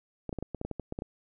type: clicks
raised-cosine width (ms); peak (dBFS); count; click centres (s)
2; -21; 12; 0.293 / 0.328 / 0.387 / 0.426 / 0.547 / 0.614 / 0.65 / 0.713 / 0.797 / 0.924 / 0.989 / 1.021
effects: none